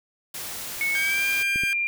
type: noise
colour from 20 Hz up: white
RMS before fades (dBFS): -34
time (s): 0.34-1.43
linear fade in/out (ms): 5
type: tone with pitch glide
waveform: sine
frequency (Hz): 2204 to 2390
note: C#7 to D7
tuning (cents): -11 to +30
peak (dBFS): -22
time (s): 0.81-1.87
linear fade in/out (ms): 0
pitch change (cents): +141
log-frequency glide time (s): 0.93-1.24
type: tone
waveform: sawtooth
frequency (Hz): 1595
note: G6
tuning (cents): +30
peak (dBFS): -25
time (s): 0.95-1.73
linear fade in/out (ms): 0
type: clicks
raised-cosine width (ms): 3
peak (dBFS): -22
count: 2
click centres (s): 1.559 / 1.636
effects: none